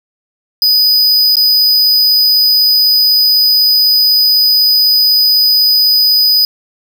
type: tone with dropouts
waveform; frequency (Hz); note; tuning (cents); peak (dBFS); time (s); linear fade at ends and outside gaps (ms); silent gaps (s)
square; 4978; D#8; 0; -7; 0.62-6.45; 1; 1.356-1.368
effects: none